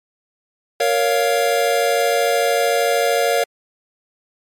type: chord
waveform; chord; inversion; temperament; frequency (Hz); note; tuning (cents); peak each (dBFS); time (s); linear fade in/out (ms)
square; Bb minor; none; just; 466.2 / 559.4 / 699.2; Bb4 / Db5 / F5; 0 / +16 / +2; -20; 0.8-3.44; 5
effects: MP3 64 kbps